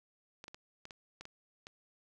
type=clicks; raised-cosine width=0.2 ms; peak=-30 dBFS; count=8; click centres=0.441 / 0.481 / 0.545 / 0.854 / 0.908 / 1.21 / 1.254 / 1.669 s; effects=none